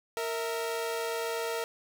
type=tone pair together; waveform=sawtooth; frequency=461.8 / 652 Hz; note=A#4 / E5; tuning=-16 / -19 cents; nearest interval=tritone; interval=597 cents; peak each=-28 / -33 dBFS; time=0.17-1.64 s; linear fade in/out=0 ms; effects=9-bit